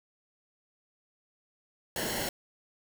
pink noise with comb filter, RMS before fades -33 dBFS, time 1.96-2.29 s, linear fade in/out 2 ms, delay 0.82 ms, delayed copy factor -0.7, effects none

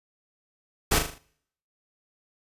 pink noise with echo, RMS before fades -21 dBFS, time 0.91-0.99 s, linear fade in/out 10 ms, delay 39 ms, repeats 5, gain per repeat -6 dB, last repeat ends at 1.185 s, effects noise-tail reverb RT60 0.7 s tail -25 dB re dry + resampled to 32000 Hz

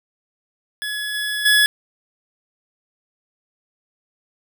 25% pulse tone with level steps, 1695 Hz, G#6, 35 cents sharp, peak -20 / -18 / -8 dBFS, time 0.82-1.66 s, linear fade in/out 0 ms, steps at 1.14 / 1.45 s, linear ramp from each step 10 ms, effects none

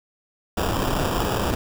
pink noise with sample-and-hold, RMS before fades -23 dBFS, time 0.57-1.55 s, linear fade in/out 5 ms, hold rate 2100 Hz, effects none

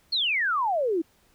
sine exponential sweep, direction down, 4435 to 309.2 Hz, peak -22 dBFS, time 0.12-1.02 s, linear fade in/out 10 ms, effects pink hiss -63 dBFS RMS until 1.34 s

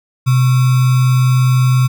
sine tone with sample-and-hold, 127.8 Hz, C3, 40 cents flat, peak -8 dBFS, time 0.26-1.88 s, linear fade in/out 20 ms, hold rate 1225 Hz, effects none

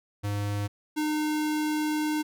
square tone pair in turn, 102.3 / 304.7 Hz, G#2 / D#4, -26 / -36 cents, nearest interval octave + perfect fifth, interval 1890 cents, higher second, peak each -28 / -26 dBFS, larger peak second, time 0.23-0.68 / 0.96-2.23 s, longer second, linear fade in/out 20 ms, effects none

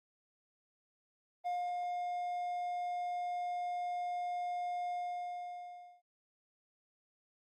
triangle tone with ADSR envelope, 711 Hz, F5, 31 cents sharp, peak -31 dBFS, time 1.44-6.02 s, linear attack 27 ms, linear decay 260 ms, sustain -2 dB, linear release 1100 ms, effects Opus 24 kbps

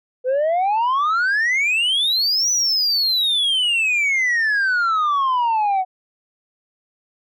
sine exponential two-way sweep, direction up then down, 493.4 to 6000 to 734 Hz, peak -13 dBFS, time 0.24-5.85 s, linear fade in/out 50 ms, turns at 2.51 s, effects tanh soft clip ceiling -15 dBFS

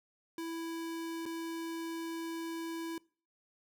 square tone with dropouts, 330.3 Hz, E4, 4 cents sharp, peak -38 dBFS, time 0.38-2.98 s, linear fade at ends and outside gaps 2 ms, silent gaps 1.256-1.261 s, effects noise-tail reverb RT60 0.4 s tail -23 dB re dry

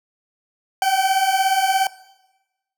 40% pulse beating tone pair, 757 / 774 Hz, F#5 / G5, +39 / -22 cents, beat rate 17 Hz, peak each -21 / -17 dBFS, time 0.82-1.87 s, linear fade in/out 2 ms, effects noise-tail reverb RT60 1.0 s tail -18 dB re dry

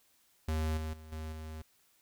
square tone with level steps, 78.6 Hz, D#2, 18 cents sharp, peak -31 / -36 / -49 / -39 / -42 dBFS, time 0.48-1.62 s, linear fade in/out 5 ms, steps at 0.77 / 0.93 / 1.12 / 1.32 s, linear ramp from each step 5 ms, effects white hiss -69 dBFS RMS until 2.01 s

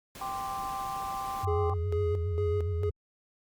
pink noise, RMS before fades -45 dBFS, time 0.15-1.45 s, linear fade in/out 2 ms
sine chord, G suspended fourth, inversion none, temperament just, 784 / 1045.3 / 1176 Hz, G5 / C6 / D6, 0 / -2 / +2 cents, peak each -35 / -38 / -38 dBFS, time 0.21-1.74 s, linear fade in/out 5 ms
sine tone with vibrato, 88.4 Hz, F2, 22 cents sharp, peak -28 dBFS, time 1.43-2.91 s, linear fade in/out 10 ms, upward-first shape sine, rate 7.3 Hz, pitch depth 130 cents each way
triangle tone with tremolo, 417.4 Hz, G#4, 9 cents sharp, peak -26 dBFS, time 1.47-2.9 s, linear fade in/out 10 ms, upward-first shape square, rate 2.2 Hz, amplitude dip 65%
effects Opus 48 kbps

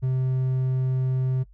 triangle tone, 129.7 Hz, C3, 15 cents flat, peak -19 dBFS, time 0.02-1.44 s, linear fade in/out 20 ms, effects noise-tail reverb RT60 0.1 s tail -21 dB re dry + added 48 Hz sine -48 dBFS peak until 1.53 s

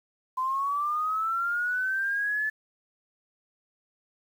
sine linear sweep, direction up, 1020 to 1741 Hz, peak -25 dBFS, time 0.37-2.5 s, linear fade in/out 10 ms, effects 9-bit

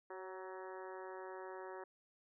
harmonic tone with a mistuned harmonic, 187.8 Hz, F#3, 26 cents sharp, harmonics 2 / 3 / 4 / 5 / 6 / 7 / 8 / 9 / 10, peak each -49 / -53 / -56 / -53 / -59 / -59 / -62 / -59 / -63 dBFS, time 0.1-1.84 s, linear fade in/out 5 ms, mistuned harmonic 3, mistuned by -29 cents, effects none

